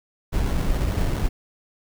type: noise with sample-and-hold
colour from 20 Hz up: brown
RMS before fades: -22 dBFS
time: 0.32-1.29 s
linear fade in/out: 20 ms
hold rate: 2450 Hz
effects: none